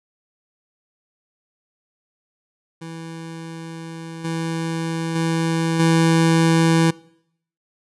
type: tone with level steps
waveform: 25% pulse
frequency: 164.1 Hz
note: E3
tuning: 8 cents flat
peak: -28 / -19 / -15 / -10 dBFS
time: 2.81-6.91 s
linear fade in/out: 10 ms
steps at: 4.24 / 5.15 / 5.79 s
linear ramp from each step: 10 ms
effects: noise-tail reverb RT60 0.7 s tail -23 dB re dry + resampled to 24000 Hz